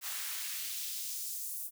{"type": "noise with high-pass filter sweep", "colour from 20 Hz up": "white", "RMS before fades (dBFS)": -39, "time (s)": [0.01, 1.71], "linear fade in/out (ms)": 50, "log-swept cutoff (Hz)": [990, 11000], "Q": 0.96, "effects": []}